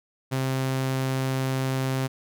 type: tone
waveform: sawtooth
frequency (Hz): 132.1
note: C3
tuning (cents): +17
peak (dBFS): -20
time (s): 0.31-2.08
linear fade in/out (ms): 20
effects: none